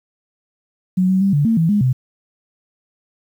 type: tone with pitch steps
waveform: sine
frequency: 184.5 / 188.4 / 196.3 / 144.9 / 226.2 / 163.8 / 206.6 / 128.3 Hz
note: F#3 / F#3 / G3 / D3 / A3 / E3 / G#3 / C3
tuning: -5 / +32 / +3 / -23 / +48 / -11 / -9 / -34 cents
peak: -12 dBFS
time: 0.97-1.93 s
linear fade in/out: 10 ms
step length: 120 ms
effects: 8-bit

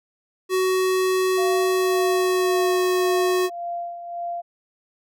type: tone with pitch glide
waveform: square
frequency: 373.4 to 366.3 Hz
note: F#4 to F#4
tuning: +16 to -17 cents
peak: -19 dBFS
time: 0.49-3.5 s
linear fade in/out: 50 ms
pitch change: -33 cents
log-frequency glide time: 1.61-2.78 s
type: tone with tremolo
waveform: sine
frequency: 692 Hz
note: F5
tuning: 16 cents flat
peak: -25 dBFS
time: 1.37-4.42 s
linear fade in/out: 20 ms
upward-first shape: sine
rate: 1.8 Hz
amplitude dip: 60%
effects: none

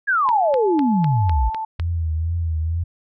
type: exponential sweep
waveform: sine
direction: down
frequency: 1700 to 52.5 Hz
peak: -15 dBFS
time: 0.07-1.5 s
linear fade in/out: 20 ms
type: tone with pitch glide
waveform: sine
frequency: 860 to 881.1 Hz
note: A5 to A5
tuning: -40 to +2 cents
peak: -23 dBFS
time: 0.25-1.65 s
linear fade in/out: 5 ms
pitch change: +42 cents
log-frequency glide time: 1.14-1.49 s
type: click train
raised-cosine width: 0.3 ms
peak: -15 dBFS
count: 7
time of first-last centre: 0.29-1.798 s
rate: 3.98 Hz
type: tone with vibrato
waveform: sine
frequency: 82.1 Hz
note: E2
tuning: 6 cents flat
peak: -19 dBFS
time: 1.79-2.84 s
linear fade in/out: 10 ms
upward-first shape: triangle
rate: 2.2 Hz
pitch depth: 80 cents each way
effects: none

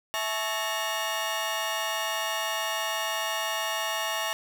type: tone cluster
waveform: 35% pulse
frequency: 656 / 861 / 1107 / 1828 / 2850 Hz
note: E5 / A5 / C#6 / A#6 / F7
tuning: -9 / -38 / -3 / -34 / +34 cents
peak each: -33 / -33 / -33 / -33 / -32 dBFS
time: 0.14-4.33 s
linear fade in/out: 0 ms
effects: none

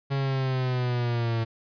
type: linear sweep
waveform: 45% pulse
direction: down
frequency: 138.5 to 112.8 Hz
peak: -24 dBFS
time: 0.1-1.45 s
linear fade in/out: 20 ms
effects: resampled to 11025 Hz

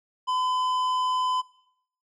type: tone with tanh clipping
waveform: sine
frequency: 1013 Hz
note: B5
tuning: 44 cents sharp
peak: -25 dBFS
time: 0.27-1.42 s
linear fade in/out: 20 ms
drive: 11 dB
effects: noise-tail reverb RT60 0.7 s tail -19 dB re dry

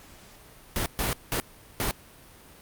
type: noise bursts at uneven times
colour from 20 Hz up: pink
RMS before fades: -27 dBFS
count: 4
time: 0.76-0.86 / 0.99-1.13 / 1.32-1.4 / 1.8-1.91 s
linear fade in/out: 0 ms
effects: pink hiss -51 dBFS RMS until 2.61 s + Opus 48 kbps

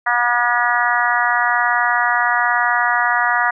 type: harmonic tone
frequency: 241.1 Hz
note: B3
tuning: 41 cents flat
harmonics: 3 / 4 / 5 / 6 / 7 / 8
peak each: -21 / -21 / -21 / -21 / -21 / -21 dBFS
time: 0.06-3.51 s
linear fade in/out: 10 ms
effects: none

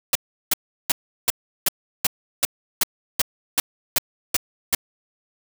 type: noise bursts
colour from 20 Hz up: white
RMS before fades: -18 dBFS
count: 13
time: 0.13-4.749 s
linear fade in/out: 2 ms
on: 23 ms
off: 360 ms
effects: none

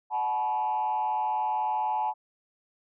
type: tone with frequency modulation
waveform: sine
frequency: 859 Hz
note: A5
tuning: 42 cents flat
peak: -24 dBFS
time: 0.1-2.14 s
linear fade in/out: 50 ms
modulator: 114 Hz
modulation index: 0.87
effects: tanh soft clip ceiling -21 dBFS

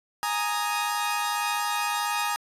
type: chord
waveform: sawtooth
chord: Ab suspended second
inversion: none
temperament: equal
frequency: 830.6 / 932.3 / 1244.5 Hz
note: Ab5 / Bb5 / Eb6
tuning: 0 / 0 / 0 cents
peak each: -26 dBFS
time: 0.23-2.36 s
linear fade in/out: 0 ms
effects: resampled to 32000 Hz

